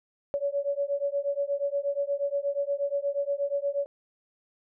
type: beating tone pair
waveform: sine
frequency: 561 / 569.4 Hz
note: C#5 / C#5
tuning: +21 / +46 cents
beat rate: 8.4 Hz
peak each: -29 dBFS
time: 0.34-3.86 s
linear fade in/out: 0 ms
effects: none

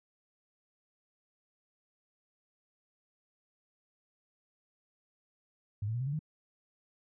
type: tone with pitch steps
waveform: sine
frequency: 102.8 / 111.46 / 120.85 / 131.02 / 142.06 / 154.03 Hz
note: G#2 / A2 / B2 / C3 / C#3 / D#3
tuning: -17 / +23 / -37 / +3 / +43 / -17 cents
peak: -31 dBFS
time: 5.82-6.192 s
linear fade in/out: 5 ms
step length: 62 ms
effects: none

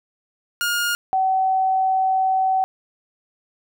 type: tone pair in turn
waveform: sawtooth / sine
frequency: 1421 / 759.5 Hz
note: F6 / F#5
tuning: +30 / +45 cents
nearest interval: major seventh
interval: 1085 cents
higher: first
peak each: -16 dBFS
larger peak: neither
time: 0.61-0.95 / 1.13-2.64 s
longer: second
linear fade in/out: 0 ms
effects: none

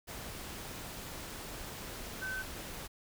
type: tone in noise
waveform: sine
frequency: 1530 Hz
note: G6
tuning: 42 cents flat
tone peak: -36 dBFS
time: 2.21-2.43 s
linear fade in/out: 20 ms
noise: pink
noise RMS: -44 dBFS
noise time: 0.07-2.88 s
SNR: +5 dB
effects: none

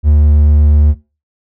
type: tone with pitch glide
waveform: triangle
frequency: 75 to 74.31 Hz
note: D2 to D2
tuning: +37 to +21 cents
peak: -3 dBFS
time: 0.03-0.95 s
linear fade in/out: 50 ms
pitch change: -16 cents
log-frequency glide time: 0.13-0.24 s
effects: noise-tail reverb RT60 0.3 s tail -19 dB re dry

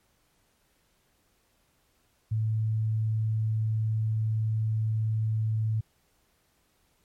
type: tone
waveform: sine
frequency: 109.8 Hz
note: A2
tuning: 3 cents flat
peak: -24 dBFS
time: 2.31-5.81 s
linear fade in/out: 10 ms
effects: pink hiss -69 dBFS RMS until 7.04 s + MP3 64 kbps

